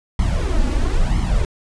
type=noise with flanger; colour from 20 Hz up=brown; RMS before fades=-17 dBFS; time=0.19-1.45 s; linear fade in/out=2 ms; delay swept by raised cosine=0.94 to 3.54 ms; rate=1 Hz; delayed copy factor=+0.75; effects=resampled to 22050 Hz